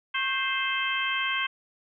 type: harmonic tone with a mistuned harmonic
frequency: 523.3 Hz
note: C5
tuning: in tune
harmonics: 2 / 3 / 4 / 5 / 6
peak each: -32 / -31 / -31 / -32 / -32 dBFS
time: 0.14-1.47 s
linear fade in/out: 10 ms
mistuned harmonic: 2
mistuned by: +66 cents
effects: none